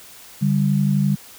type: tone pair together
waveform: sine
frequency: 145.2 / 197.05 Hz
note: D3 / G3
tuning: -19 / +9 cents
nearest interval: perfect fourth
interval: 528 cents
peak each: -18 dBFS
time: 0.41-1.16 s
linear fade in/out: 20 ms
effects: white hiss -43 dBFS RMS until 1.38 s